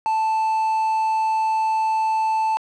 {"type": "tone with quantisation", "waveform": "triangle", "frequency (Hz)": 880, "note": "A5", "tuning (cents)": 0, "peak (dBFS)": -16, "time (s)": [0.06, 2.57], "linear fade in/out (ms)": 0, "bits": 6, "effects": ["low-pass 6000 Hz 12 dB/octave"]}